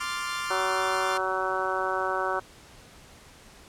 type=chord; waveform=sawtooth; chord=D minor seventh; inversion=third; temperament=equal; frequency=1046.5 / 1174.7 / 1396.9 / 1760 Hz; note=C6 / D6 / F6 / A6; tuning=0 / 0 / 0 / 0 cents; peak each=-31 / -31 / -30 / -36 dBFS; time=0-1.18 s; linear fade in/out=10 ms
type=harmonic tone; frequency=188 Hz; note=F#3; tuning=28 cents sharp; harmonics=2 / 3 / 4 / 5 / 6 / 7 / 8; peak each=-33 / -33 / -33 / -33 / -33 / -33 / -33 dBFS; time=0.5-2.4 s; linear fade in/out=10 ms
effects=pink hiss -51 dBFS RMS until 3.68 s + low-pass 10000 Hz 12 dB/octave